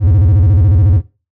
triangle tone with vibrato, 92.5 Hz, F#2, in tune, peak -4 dBFS, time 0-1.02 s, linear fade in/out 50 ms, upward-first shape square, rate 14 Hz, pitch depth 220 cents each way, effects noise-tail reverb RT60 0.3 s tail -18 dB re dry

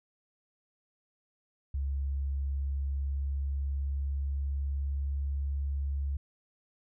sine tone with pitch glide, 69 to 69.84 Hz, C#2 to C#2, -7 to +14 cents, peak -29 dBFS, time 1.74-6.17 s, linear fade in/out 5 ms, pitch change +21 cents, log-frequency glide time 2.53-5.48 s, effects none

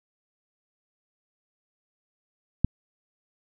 click, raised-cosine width 5 ms, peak -7 dBFS, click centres 2.646 s, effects none

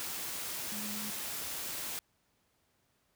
sine tone in noise, 210 Hz, G#3, 19 cents sharp, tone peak -42 dBFS, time 0.72-1.1 s, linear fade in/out 0 ms, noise white, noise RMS -39 dBFS, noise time 0-1.99 s, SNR -6 dB, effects pink hiss -74 dBFS RMS until 3.15 s + high-pass 60 Hz 12 dB/octave

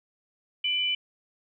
sine tone pair together, 2357 / 2998 Hz, D7 / F#7, +6 / +22 cents, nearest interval major third, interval 416 cents, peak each -30 / -25 dBFS, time 0.64-0.95 s, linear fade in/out 5 ms, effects none

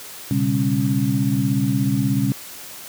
sine tone cluster, 121.7 / 138.3 / 199.6 / 273.3 Hz, B2 / C#3 / G3 / C#4, -25 / -4 / +32 / -24 cents, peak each -22 dBFS, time 0.31-2.32 s, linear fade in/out 0 ms, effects white hiss -37 dBFS RMS until 2.88 s + high-pass 80 Hz 12 dB/octave

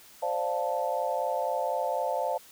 sine chord, D minor seventh, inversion third, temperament equal, 523.3 / 587.3 / 698.5 / 880 Hz, C5 / D5 / F5 / A5, 0 / 0 / 0 / 0 cents, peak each -32 dBFS, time 0.22-2.38 s, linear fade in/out 10 ms, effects white hiss -53 dBFS RMS until 2.51 s

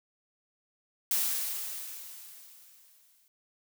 blue noise with exponential decay, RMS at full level -27 dBFS, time 1.11-3.28 s, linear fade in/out 1 ms, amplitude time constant 470 ms, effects none

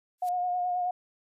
blue noise with exponential growth, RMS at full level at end -41 dBFS, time 0.18-0.29 s, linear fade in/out 2 ms, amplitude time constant 23 ms
sine tone with vibrato, 719 Hz, F#5, 50 cents flat, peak -26 dBFS, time 0.22-0.91 s, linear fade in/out 5 ms, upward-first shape sine, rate 9.4 Hz, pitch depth 23 cents each way
effects resampled to 32000 Hz

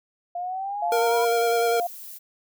sine exponential sweep, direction up, 696 to 987.8 Hz, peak -27 dBFS, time 0.35-1.25 s, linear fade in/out 5 ms
sine tone, 699 Hz, F5, 1 cent sharp, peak -23 dBFS, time 0.82-1.87 s, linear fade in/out 5 ms
violet noise, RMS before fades -40 dBFS, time 0.91-2.19 s, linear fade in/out 20 ms
square tone with vibrato, 466.5 Hz, A#4, 1 cent sharp, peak -22 dBFS, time 0.92-1.8 s, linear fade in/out 2 ms, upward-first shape square, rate 10 Hz, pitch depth 15 cents each way
effects none

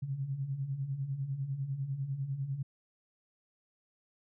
sine beating tone pair, 129.7 / 139.7 Hz, C3 / C#3, -15 / +14 cents, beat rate 10 Hz, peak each -40 / -34 dBFS, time 0.02-2.63 s, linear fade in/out 10 ms, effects none

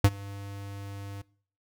square tone with ADSR envelope, 99.8 Hz, G2, 32 cents sharp, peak -14 dBFS, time 0.04-1.22 s, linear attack 5 ms, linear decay 49 ms, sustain -24 dB, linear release 9 ms, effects noise-tail reverb RT60 0.5 s tail -22 dB re dry

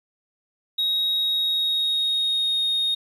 sine tone with pitch glide, 3785 to 3716 Hz, A#7 to A#7, +26 to -6 cents, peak -18 dBFS, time 0.78-2.95 s, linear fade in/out 10 ms, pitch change -32 cents, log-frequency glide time 1.16-2.63 s, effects tanh soft clip ceiling -18 dBFS + 9-bit

